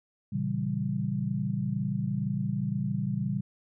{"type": "chord", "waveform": "sine", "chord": "A# diminished seventh", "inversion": "none", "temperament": "equal", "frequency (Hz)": [116.54, 138.59, 164.81, 196], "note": ["A#2", "C#3", "E3", "G3"], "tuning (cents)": [0, 0, 0, 0], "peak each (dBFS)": [-34, -32, -35, -31], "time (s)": [0.32, 3.41], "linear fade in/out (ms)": 10, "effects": []}